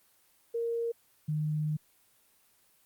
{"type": "tone pair in turn", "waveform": "sine", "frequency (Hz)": [465.1, 152.63], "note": ["A#4", "D#3"], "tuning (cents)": [-4, -33], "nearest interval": "octave + perfect fifth", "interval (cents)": 1929, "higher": "first", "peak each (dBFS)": [-29, -28], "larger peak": "second", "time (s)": [[0.54, 0.92], [1.28, 1.77]], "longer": "second", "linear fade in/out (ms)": 10, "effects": ["white hiss -66 dBFS RMS until 2.85 s", "Opus 24 kbps"]}